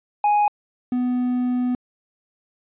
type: tone pair in turn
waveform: triangle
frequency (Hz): 830.6 / 248.5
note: G#5 / B3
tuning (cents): 0 / +11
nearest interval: octave + major sixth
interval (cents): 2089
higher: first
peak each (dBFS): -13 / -17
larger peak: first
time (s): 0.24-0.48 / 0.92-1.75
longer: second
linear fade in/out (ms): 2
effects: resampled to 8000 Hz